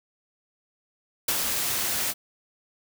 white noise with ADSR envelope, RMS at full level -23 dBFS, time 1.28-2.14 s, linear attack 6 ms, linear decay 53 ms, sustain -4 dB, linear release 41 ms, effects none

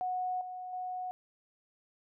sine tone with level steps, 734 Hz, F#5, 14 cents flat, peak -31 / -39 / -35 dBFS, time 0.01-1.11 s, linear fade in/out 0 ms, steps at 0.41 / 0.73 s, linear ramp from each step 2 ms, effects none

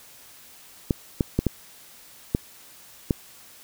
clicks, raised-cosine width 3 ms, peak -7 dBFS, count 6, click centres 0.908 / 1.208 / 1.39 / 1.467 / 2.349 / 3.108 s, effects white hiss -49 dBFS RMS until 3.63 s

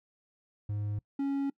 triangle tone pair in turn, 103.83 / 277.2 Hz, G#2 / C#4, 0 / 0 cents, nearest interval octave + perfect fourth, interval 1700 cents, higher second, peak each -29 / -26 dBFS, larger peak second, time 0.69-0.99 / 1.19-1.5 s, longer second, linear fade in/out 5 ms, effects noise-tail reverb RT60 0.1 s tail -24 dB re dry

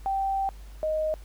sine tone pair in turn, 779 / 622.8 Hz, G5 / D#5, -11 / +2 cents, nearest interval major third, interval 387 cents, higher first, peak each -24 dBFS, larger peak neither, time 0.06-0.49 / 0.83-1.14 s, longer first, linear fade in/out 0 ms, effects added 50 Hz sine -41 dBFS peak until 1.24 s + pink hiss -56 dBFS RMS until 1.24 s

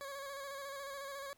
20% pulse tone with vibrato, 554.4 Hz, C#5, in tune, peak -38 dBFS, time 0.01-1.33 s, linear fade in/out 0 ms, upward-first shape square, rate 14 Hz, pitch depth 31 cents each way, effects pink hiss -70 dBFS RMS until 1.37 s

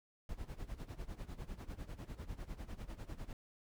brown noise with tremolo, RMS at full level -43 dBFS, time 0.29-3.33 s, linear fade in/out 2 ms, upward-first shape sine, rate 10 Hz, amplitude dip 85%, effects none

